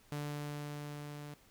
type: tone with level ramp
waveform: sawtooth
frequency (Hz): 146.83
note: D3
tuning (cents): 0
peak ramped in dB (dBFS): -33 to -41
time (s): 0.12-1.34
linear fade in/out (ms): 0
effects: pink hiss -65 dBFS RMS until 1.5 s